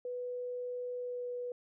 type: tone with pitch glide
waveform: sine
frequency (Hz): 493.9 to 490.5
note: B4 to B4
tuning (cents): 0 to -12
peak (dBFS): -36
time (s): 0.05-1.52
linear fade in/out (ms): 2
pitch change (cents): -12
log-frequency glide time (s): 0.97-1.28
effects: none